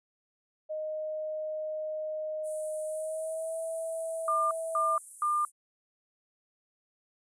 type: tone with pitch glide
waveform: sine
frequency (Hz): 620 to 652.3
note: D#5 to E5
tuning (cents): -6 to -18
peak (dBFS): -32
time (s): 0.69-4.98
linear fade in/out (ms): 20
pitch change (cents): +88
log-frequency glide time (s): 2.84-3.57
type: high-pass noise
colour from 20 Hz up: white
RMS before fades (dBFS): -40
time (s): 2.43-5.52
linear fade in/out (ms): 50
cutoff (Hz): 8800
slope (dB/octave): 48
type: tone bursts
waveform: sine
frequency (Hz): 1200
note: D6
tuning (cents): +37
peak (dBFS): -25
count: 3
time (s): 4.28-5.45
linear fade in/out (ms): 2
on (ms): 230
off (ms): 240
effects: resampled to 22050 Hz